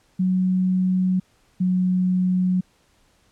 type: tone pair in turn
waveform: sine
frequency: 185 / 183.3 Hz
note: F#3 / F#3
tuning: 0 / -16 cents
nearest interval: unison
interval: 16 cents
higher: first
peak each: -17 dBFS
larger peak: neither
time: 0.19-1.2 / 1.6-2.61 s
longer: neither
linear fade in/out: 10 ms
effects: pink hiss -61 dBFS RMS until 3.31 s + low-pass 10000 Hz 12 dB/octave